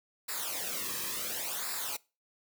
white noise with flanger, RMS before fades -36 dBFS, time 0.28-1.97 s, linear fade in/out 10 ms, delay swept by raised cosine 0.32 to 1.42 ms, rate 0.7 Hz, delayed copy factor -0.75, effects noise-tail reverb RT60 0.3 s tail -23 dB re dry

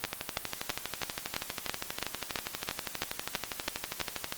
two click trains, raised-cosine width 0.2 ms, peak -14 / -11 dBFS, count 54 / 13, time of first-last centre 0.05-4.324 / 0.04-4.014 s, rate 12.4 / 3.02 Hz, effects white hiss -44 dBFS RMS until 4.37 s + Opus 32 kbps

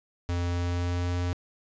square tone with pitch glide, 87.31 to 88.48 Hz, F2 to F2, 0 to +23 cents, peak -27 dBFS, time 0.29-1.33 s, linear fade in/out 0 ms, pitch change +23 cents, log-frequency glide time 0.47-1.16 s, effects resampled to 16000 Hz + 9-bit

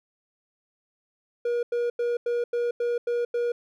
triangle tone bursts, 477.9 Hz, A#4, 43 cents sharp, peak -21 dBFS, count 8, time 1.45-3.52 s, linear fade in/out 5 ms, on 180 ms, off 90 ms, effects none

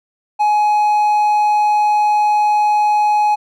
triangle tone, 840 Hz, G#5, 19 cents sharp, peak -9 dBFS, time 0.39-3.36 s, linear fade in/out 20 ms, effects none

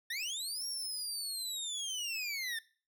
25% pulse linear two-way sweep, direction up then down, 1760 to 5600 to 1760 Hz, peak -32 dBFS, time 0.1-2.59 s, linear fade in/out 5 ms, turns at 0.66 s, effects noise-tail reverb RT60 0.4 s tail -20 dB re dry

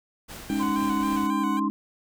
pink noise with tremolo, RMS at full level -39 dBFS, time 0.28-1.28 s, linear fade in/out 20 ms, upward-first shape triangle, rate 3.9 Hz, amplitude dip 40%
15% pulse tone with vibrato, 767 Hz, G5, 38 cents flat, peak -31 dBFS, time 0.49-1.6 s, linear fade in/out 10 ms, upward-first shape square, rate 3.7 Hz, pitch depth 54 cents each way
sine chord, Ab suspended fourth, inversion none, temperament equal, 207.7 / 277.2 / 311.1 Hz, Ab3 / Db4 / Eb4, 0 / 0 / 0 cents, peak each -28 dBFS, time 0.5-1.7 s, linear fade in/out 0 ms
sine tone with pitch glide, 1034 to 1046 Hz, C6 to C6, -21 to -1 cents, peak -27 dBFS, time 0.59-1.69 s, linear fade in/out 20 ms, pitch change +20 cents, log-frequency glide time 1.44-1.54 s
effects none

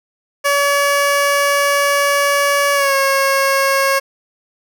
15% pulse tone with pitch glide, 568 to 545.2 Hz, C#5 to C#5, +42 to -29 cents, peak -6 dBFS, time 0.44-4 s, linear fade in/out 20 ms, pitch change -71 cents, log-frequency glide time 2.74-2.95 s, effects none

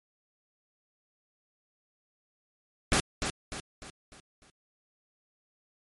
pink noise with echo, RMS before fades -24 dBFS, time 2.92-3 s, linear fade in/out 0 ms, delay 300 ms, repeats 5, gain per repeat -7 dB, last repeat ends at 4.5 s, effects MP3 48 kbps

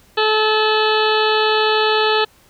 harmonic tone, 432.6 Hz, A4, 29 cents flat, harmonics 1 / 2 / 3 / 4 / 6 / 7 / 8 / 9 / 10, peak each -17 / -20 / -22 / -23 / -25 / -25 / -26 / -27 / -27 dBFS, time 0.17-2.25 s, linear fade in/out 10 ms, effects pink hiss -52 dBFS RMS until 2.49 s

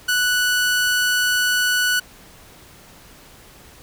sawtooth tone, 1480 Hz, F#6, in tune, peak -13 dBFS, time 0.08-2 s, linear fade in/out 10 ms, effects pink hiss -46 dBFS RMS until 3.82 s

